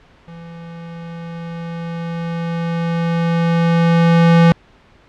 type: tone with level ramp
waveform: square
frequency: 167.9 Hz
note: E3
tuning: 32 cents sharp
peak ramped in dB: -34 to -7 dBFS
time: 0.28-4.52 s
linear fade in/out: 0 ms
effects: pink hiss -49 dBFS RMS until 5.08 s + low-pass 3000 Hz 12 dB/octave